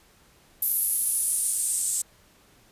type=noise with band-pass filter sweep; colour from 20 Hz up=blue; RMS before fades=-26 dBFS; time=0.62-2.02 s; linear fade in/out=5 ms; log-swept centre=12000 to 7900 Hz; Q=5.2; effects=pink hiss -58 dBFS RMS until 2.71 s + resampled to 32000 Hz